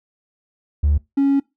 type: tone pair in turn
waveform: triangle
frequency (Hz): 73.42 / 277.2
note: D2 / C#4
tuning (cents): 0 / 0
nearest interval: octave + major seventh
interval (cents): 2300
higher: second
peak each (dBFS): -10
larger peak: neither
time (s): 0.83-0.98 / 1.17-1.4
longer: second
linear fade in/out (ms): 10
effects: noise-tail reverb RT60 0.2 s tail -24 dB re dry + tanh soft clip ceiling -9 dBFS